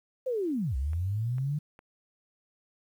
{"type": "linear two-way sweep", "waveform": "sine", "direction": "down then up", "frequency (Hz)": [534, 61.8, 152.1], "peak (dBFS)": -27, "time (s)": [0.26, 1.59], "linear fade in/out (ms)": 10, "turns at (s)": 0.76}
{"type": "clicks", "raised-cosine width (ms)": 0.5, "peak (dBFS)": -35, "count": 3, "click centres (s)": [0.933, 1.383, 1.791]}
{"effects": ["10-bit"]}